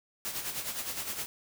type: noise with tremolo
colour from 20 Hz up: white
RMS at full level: -34 dBFS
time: 0.25-1.26 s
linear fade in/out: 0 ms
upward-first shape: sine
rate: 9.7 Hz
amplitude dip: 60%
effects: none